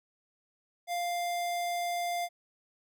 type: tone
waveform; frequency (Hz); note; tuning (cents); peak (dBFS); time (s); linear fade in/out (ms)
square; 698.5; F5; 0; -31; 0.87-2.29; 50
effects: none